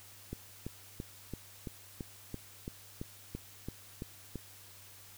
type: click train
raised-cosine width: 3 ms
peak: -26 dBFS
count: 13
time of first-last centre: 0.33-4.357 s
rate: 2.98 Hz
effects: added 98 Hz sine -61 dBFS peak until 5.17 s + white hiss -55 dBFS RMS until 5.17 s